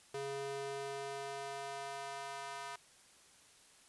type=tone with high-pass filter sweep; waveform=square; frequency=138.59 Hz; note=C#3; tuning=in tune; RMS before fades=-43 dBFS; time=0.14-2.76 s; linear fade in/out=5 ms; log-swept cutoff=360 to 950 Hz; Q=1.7; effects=white hiss -63 dBFS RMS until 3.88 s + resampled to 24000 Hz